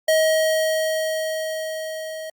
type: tone with level ramp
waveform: square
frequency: 633 Hz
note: D#5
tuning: 30 cents sharp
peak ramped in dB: -15 to -31 dBFS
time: 0.08-2.3 s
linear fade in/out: 5 ms
effects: Opus 48 kbps